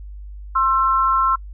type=tone pair together; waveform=sine; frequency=1059 / 1337.9 Hz; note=C6 / E6; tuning=+21 / +25 cents; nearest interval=major third; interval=404 cents; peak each=-17 dBFS; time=0.55-1.36 s; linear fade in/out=10 ms; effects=noise-tail reverb RT60 0.1 s tail -26 dB re dry + added 50 Hz sine -32 dBFS peak until 1.53 s